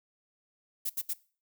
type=noise bursts; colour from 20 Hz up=violet; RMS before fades=-32 dBFS; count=3; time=0.85-1.136 s; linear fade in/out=10 ms; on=48 ms; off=71 ms; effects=noise-tail reverb RT60 0.4 s tail -21 dB re dry